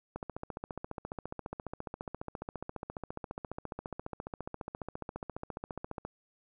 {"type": "click train", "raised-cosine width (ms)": 1, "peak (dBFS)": -24, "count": 87, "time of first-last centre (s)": [0.16, 6.05], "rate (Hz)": 14.6, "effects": []}